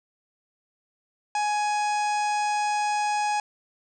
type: harmonic tone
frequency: 836 Hz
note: G#5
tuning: 11 cents sharp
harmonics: 1 / 2 / 3 / 4 / 5 / 6 / 7 / 8 / 9 / 10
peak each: -23 / -36 / -34 / -46 / -46 / -40 / -47 / -41 / -52 / -44 dBFS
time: 1.35-3.4 s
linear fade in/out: 2 ms
effects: none